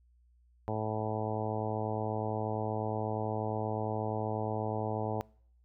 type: harmonic tone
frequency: 108.4 Hz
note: A2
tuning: 25 cents flat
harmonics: 1 / 2 / 3 / 4 / 5 / 6 / 7 / 8 / 9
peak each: -36 / -40 / -42 / -39 / -40 / -41 / -40 / -42 / -47 dBFS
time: 0.68-5.21 s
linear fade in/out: 0 ms
effects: noise-tail reverb RT60 0.6 s tail -25 dB re dry + added 60 Hz sine -62 dBFS peak until 5.64 s